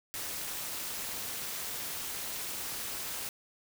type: noise with amplitude modulation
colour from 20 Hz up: white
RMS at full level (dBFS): -35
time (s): 0.14-3.29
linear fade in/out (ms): 0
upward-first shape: sine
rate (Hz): 259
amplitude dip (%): 65
effects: none